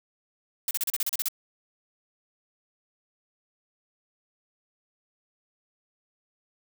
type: noise bursts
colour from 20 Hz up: blue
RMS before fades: -27 dBFS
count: 10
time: 0.68-1.285 s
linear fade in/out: 2 ms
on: 29 ms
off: 35 ms
effects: none